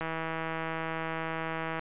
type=click train; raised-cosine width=0.5 ms; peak=-19 dBFS; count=290; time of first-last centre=0.01-1.794 s; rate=162 Hz; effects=resampled to 8000 Hz